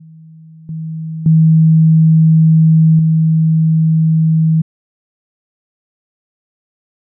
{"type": "tone with level steps", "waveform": "sine", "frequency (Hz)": 160, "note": "D#3", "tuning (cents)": 49, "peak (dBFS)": [-35, -20, -5, -8], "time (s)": [0, 4.62], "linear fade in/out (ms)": 10, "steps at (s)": [0.69, 1.26, 2.99], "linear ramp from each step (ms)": 2, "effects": []}